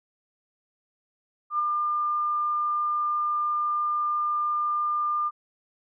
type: tone with ADSR envelope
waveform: sine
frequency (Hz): 1201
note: D6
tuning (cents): +38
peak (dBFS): -20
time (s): 1.5-5.31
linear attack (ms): 93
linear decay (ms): 6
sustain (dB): -3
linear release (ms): 39
effects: none